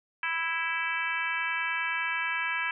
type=harmonic tone with a mistuned harmonic; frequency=329.6 Hz; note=E4; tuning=in tune; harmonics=3 / 4 / 5 / 6 / 7 / 8 / 9; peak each=-36 / -38 / -32 / -39 / -33 / -36 / -43 dBFS; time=0.23-2.71 s; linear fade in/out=2 ms; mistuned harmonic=9; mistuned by=+60 cents; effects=none